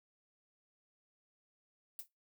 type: noise with exponential decay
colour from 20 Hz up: violet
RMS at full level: -39 dBFS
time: 1.99-2.08 s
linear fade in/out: 1 ms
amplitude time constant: 18 ms
effects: noise-tail reverb RT60 0.2 s tail -21 dB re dry